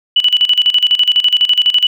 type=tone with tremolo; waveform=sine; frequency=2960 Hz; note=F#7; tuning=in tune; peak=-6 dBFS; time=0.16-1.87 s; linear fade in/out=5 ms; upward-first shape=square; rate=12 Hz; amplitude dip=80%; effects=none